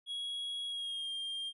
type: tone with pitch glide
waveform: triangle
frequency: 3322 to 3203 Hz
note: G#7 to G7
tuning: 0 to +37 cents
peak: -35 dBFS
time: 0.06-1.53 s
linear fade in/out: 50 ms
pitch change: -63 cents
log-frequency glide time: 0.67-1.11 s
effects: resampled to 32000 Hz